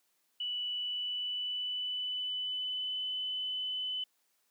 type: tone with pitch glide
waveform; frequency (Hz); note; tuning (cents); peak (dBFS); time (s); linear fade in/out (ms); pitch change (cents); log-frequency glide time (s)
sine; 2960 to 3015; F#7 to F#7; 0 to +32; -33; 0.4-4.04; 5; +32; 0.71-3.04
effects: white hiss -75 dBFS RMS until 4.5 s + high-pass 200 Hz 12 dB/octave